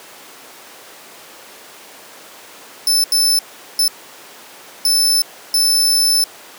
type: tone bursts at uneven times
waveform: sawtooth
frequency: 5274 Hz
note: E8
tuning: in tune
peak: -9 dBFS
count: 5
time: 2.87-3.04 / 3.12-3.39 / 3.79-3.88 / 4.85-5.22 / 5.54-6.24 s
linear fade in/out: 2 ms
effects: pink hiss -38 dBFS RMS until 6.58 s + high-pass 400 Hz 12 dB/octave